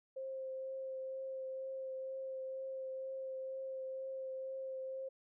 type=tone with vibrato; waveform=sine; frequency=528 Hz; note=C5; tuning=16 cents sharp; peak=-40 dBFS; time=0.16-5.09 s; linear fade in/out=10 ms; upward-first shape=triangle; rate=2.1 Hz; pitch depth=13 cents each way; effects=none